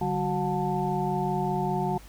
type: tone cluster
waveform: sine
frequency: 147.1 / 192.2 / 368.6 / 721 / 884 Hz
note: D3 / G3 / F#4 / F#5 / A5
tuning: +3 / -34 / -7 / -45 / +8 cents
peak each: -31 dBFS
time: 0.01-1.98 s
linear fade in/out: 5 ms
effects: added 50 Hz sine -46 dBFS peak until 2.08 s + pink hiss -52 dBFS RMS until 2.08 s